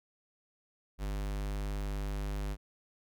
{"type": "tone", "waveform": "square", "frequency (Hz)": 50.2, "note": "G1", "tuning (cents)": 42, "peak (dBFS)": -34, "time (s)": [0.98, 2.57], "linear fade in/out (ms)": 50, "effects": []}